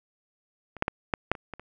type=clicks; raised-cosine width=0.5 ms; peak=-26 / -8 / -11 / -9 / -7 / -26 / -22 / -28 dBFS; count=8; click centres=0.767 / 0.824 / 0.881 / 1.138 / 1.316 / 1.352 / 1.537 / 1.596 s; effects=none